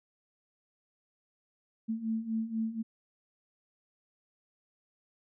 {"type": "beating tone pair", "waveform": "sine", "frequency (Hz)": [220.5, 224.6], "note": ["A3", "A3"], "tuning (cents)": [4, 36], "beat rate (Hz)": 4.1, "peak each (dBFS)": [-36, -32], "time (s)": [1.88, 2.83], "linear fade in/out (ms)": 20, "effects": []}